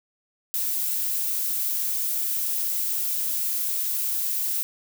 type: noise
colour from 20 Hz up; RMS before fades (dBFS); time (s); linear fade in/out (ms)
violet; -26; 0.54-4.63; 0
effects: none